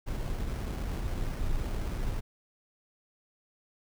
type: noise with sample-and-hold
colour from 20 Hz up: brown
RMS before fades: -32 dBFS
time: 0.06-2.21 s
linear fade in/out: 20 ms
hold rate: 3675 Hz
effects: none